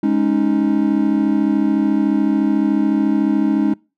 triangle chord, Ab suspended fourth, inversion none, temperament equal, 207.7 / 277.2 / 311.1 Hz, Ab3 / Db4 / Eb4, 0 / 0 / 0 cents, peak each -16 dBFS, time 0.03-3.74 s, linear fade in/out 5 ms, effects noise-tail reverb RT60 0.3 s tail -25 dB re dry

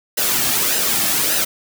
white noise with flanger, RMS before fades -18 dBFS, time 0.17-1.45 s, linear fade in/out 10 ms, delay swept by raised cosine 0.88 to 2.08 ms, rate 1.7 Hz, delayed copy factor -0.55, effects none

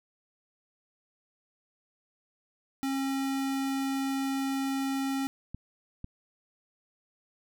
square tone, 270.7 Hz, C#4, 41 cents flat, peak -29 dBFS, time 2.83-5.27 s, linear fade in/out 0 ms
clicks, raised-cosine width 5 ms, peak -26 dBFS, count 2, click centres 5.546 / 6.044 s
effects none

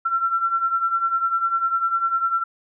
sine beating tone pair, 1346 / 1356 Hz, E6 / E6, +36 / +49 cents, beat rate 10 Hz, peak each -25 / -20 dBFS, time 0.05-2.44 s, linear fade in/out 10 ms, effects none

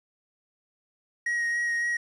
triangle tone with vibrato, 1888 Hz, A#6, 22 cents sharp, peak -23 dBFS, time 1.26-1.97 s, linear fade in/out 5 ms, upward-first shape sine, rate 3.6 Hz, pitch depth 14 cents each way, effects resampled to 24000 Hz + 9-bit

